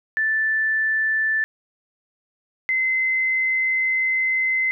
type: tone pair in turn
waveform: sine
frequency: 1760 / 2057 Hz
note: A6 / C7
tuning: 0 / -30 cents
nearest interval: minor third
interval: 270 cents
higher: second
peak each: -18 dBFS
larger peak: neither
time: 0.17-1.44 / 2.69-4.71 s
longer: second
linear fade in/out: 0 ms
effects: none